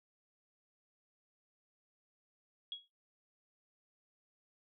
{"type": "tone with exponential decay", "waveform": "sine", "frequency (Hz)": 3322, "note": "G#7", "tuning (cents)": 0, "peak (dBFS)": -36, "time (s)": [2.72, 2.88], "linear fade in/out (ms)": 1, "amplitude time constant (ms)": 33, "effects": ["noise-tail reverb RT60 0.3 s tail -20 dB re dry"]}